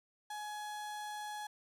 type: tone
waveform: 35% pulse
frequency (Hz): 841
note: G#5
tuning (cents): +22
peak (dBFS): -39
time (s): 0.3-1.47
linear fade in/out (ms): 5
effects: resampled to 32000 Hz + 13-bit